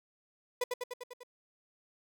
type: tone with echo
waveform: 35% pulse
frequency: 493.7 Hz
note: B4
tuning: 1 cent flat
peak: -27 dBFS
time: 0.61-0.64 s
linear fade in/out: 5 ms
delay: 99 ms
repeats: 6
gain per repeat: -3 dB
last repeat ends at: 1.234 s
effects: none